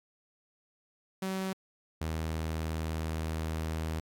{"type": "tone pair in turn", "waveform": "sawtooth", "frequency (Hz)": [190, 79.75], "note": ["F#3", "D#2"], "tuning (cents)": [46, 43], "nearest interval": "octave + minor third", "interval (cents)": 1503, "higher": "first", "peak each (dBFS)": [-28, -28], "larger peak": "neither", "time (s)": [[1.22, 1.53], [2.01, 4]], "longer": "second", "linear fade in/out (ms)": 5, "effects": ["AAC 64 kbps"]}